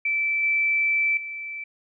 sine tone with level steps, 2324 Hz, D7, 19 cents flat, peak -21 / -19 / -31 dBFS, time 0.05-1.64 s, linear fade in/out 5 ms, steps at 0.43 / 1.17 s, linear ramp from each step 2 ms, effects none

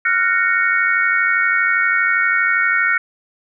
sine chord, Gb major seventh, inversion third, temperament just, 1387.5 / 1480 / 1850 / 2220 Hz, F6 / Gb6 / Bb6 / Db7, -12 / 0 / -14 / +2 cents, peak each -19 dBFS, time 0.05-2.98 s, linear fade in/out 5 ms, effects none

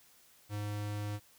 square tone, 103.83 Hz, G#2, in tune, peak -36 dBFS, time 0.49-1.2 s, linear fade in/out 50 ms, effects white hiss -63 dBFS RMS until 1.38 s

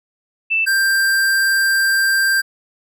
sine / square tone pair in turn, 2652 / 1580.3 Hz, E7 / G6, +10 / +14 cents, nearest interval major sixth, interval 896 cents, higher first, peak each -14 dBFS, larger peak neither, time 0.5-0.66 / 0.66-2.42 s, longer second, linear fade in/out 20 ms, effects none

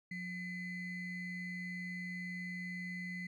triangle ring-modulated tone, 1100 Hz, C#6, 14 cents flat, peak -35 dBFS, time 0.11-3.27 s, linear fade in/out 5 ms, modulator 921 Hz, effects none

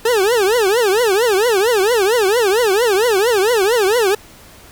40% pulse tone with vibrato, 430.6 Hz, A4, 37 cents flat, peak -11 dBFS, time 0.05-4.15 s, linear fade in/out 5 ms, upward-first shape triangle, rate 4.4 Hz, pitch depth 290 cents each way, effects pink hiss -42 dBFS RMS until 4.71 s

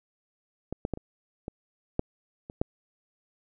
clicks, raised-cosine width 2 ms, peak -19 / -15 / -16 / -26 / -21 / -11 / -26 / -11 dBFS, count 8, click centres 0.726 / 0.851 / 0.937 / 0.974 / 1.481 / 1.994 / 2.499 / 2.615 s, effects none

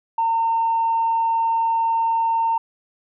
sine tone, 911 Hz, A#5, 40 cents flat, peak -16 dBFS, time 0.18-2.58 s, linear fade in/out 5 ms, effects tanh soft clip ceiling -12 dBFS

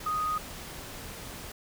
sine tone in noise, 1244.5 Hz, D#6, in tune, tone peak -27 dBFS, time 0.06-0.38 s, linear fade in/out 5 ms, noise pink, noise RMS -42 dBFS, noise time 0-1.52 s, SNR +12 dB, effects none

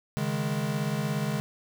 square chord, C# suspended second, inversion none, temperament equal, 138.59 / 155.56 / 207.7 Hz, C#3 / D#3 / G#3, 0 / 0 / 0 cents, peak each -32 dBFS, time 0.17-1.4 s, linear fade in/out 0 ms, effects 9-bit

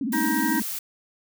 sine tone with vibrato, 245.2 Hz, B3, 12 cents flat, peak -24 dBFS, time 0.01-0.62 s, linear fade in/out 2 ms, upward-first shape sine, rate 18 Hz, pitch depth 270 cents each way
blue noise, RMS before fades -31 dBFS, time 0.12-0.79 s, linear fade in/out 5 ms
harmonic tone, 315.3 Hz, D#4, 23 cents sharp, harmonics 1 / 3 / 5 / 6, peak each -26 / -29 / -31 / -32 dBFS, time 0.13-0.6 s, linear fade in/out 5 ms
effects none

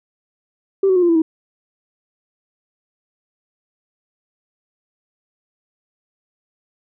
sine tone with pitch steps, 389.5 / 374.5 / 360.1 / 346.2 / 332.9 / 320 Hz, G4 / F#4 / F#4 / F4 / E4 / D#4, -11 / +21 / -47 / -15 / +17 / +49 cents, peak -10 dBFS, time 0.83-1.22 s, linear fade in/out 5 ms, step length 65 ms, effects tanh soft clip ceiling -7 dBFS

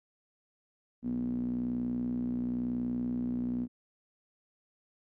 sawtooth tone with band-pass filter, 61 Hz, B1, 21 cents flat, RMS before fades -33 dBFS, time 1.02-3.68 s, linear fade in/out 50 ms, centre 240 Hz, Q 9.4, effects none

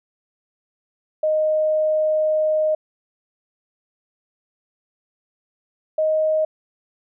sine tone pair in turn, 620 / 625 Hz, D#5 / D#5, -6 / +8 cents, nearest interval unison, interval 14 cents, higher second, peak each -16 dBFS, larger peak neither, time 1.23-2.75 / 5.98-6.45 s, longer first, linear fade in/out 5 ms, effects none

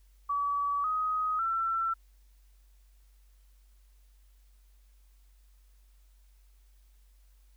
sine tone with pitch steps, 1143 / 1257 / 1343 Hz, D6 / D#6 / E6, -47 / +17 / +32 cents, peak -27 dBFS, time 0.29-1.94 s, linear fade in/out 10 ms, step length 550 ms, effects added 48 Hz sine -57 dBFS peak until 7.56 s + white hiss -72 dBFS RMS until 7.56 s

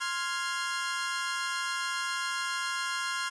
sawtooth chord, F minor, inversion second, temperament equal with one note detuned, 1049.5 / 1396.9 / 1661.2 Hz, C6 / F6 / Ab6, +5 / 0 / 0 cents, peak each -31 / -30 / -33 dBFS, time 0-3.3 s, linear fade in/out 20 ms, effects resampled to 22050 Hz + 10-bit

